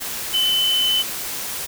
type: tone in noise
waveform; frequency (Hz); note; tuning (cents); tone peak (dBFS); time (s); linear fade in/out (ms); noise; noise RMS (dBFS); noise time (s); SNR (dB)
sine; 3031; F#7; +41; -16; 0.33-1.03; 20; white; -28; 0-1.67; +9
effects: none